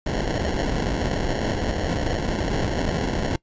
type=noise with sample-and-hold; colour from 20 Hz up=pink; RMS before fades=-24 dBFS; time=0.06-3.36 s; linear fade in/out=5 ms; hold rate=1225 Hz; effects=noise-tail reverb RT60 0.1 s tail -22 dB re dry + resampled to 16000 Hz